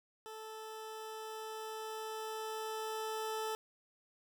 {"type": "tone with level ramp", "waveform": "20% pulse", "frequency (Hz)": 438.2, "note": "A4", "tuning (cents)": -7, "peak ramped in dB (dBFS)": [-41, -31], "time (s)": [0.26, 3.55], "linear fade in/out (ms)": 0, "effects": []}